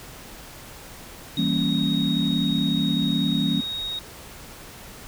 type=tone; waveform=sine; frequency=3760 Hz; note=A#7; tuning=14 cents sharp; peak=-27 dBFS; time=1.37-3.99 s; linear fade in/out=2 ms
type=chord; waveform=sine; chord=E diminished seventh; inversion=none; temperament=equal with one note detuned; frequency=164.81 / 196 / 232.3 / 277.2 Hz; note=E3 / G3 / Bb3 / Db4; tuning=0 / 0 / -6 / 0 cents; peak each=-26 dBFS; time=1.37-3.61 s; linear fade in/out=10 ms
effects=pink hiss -42 dBFS RMS until 5.07 s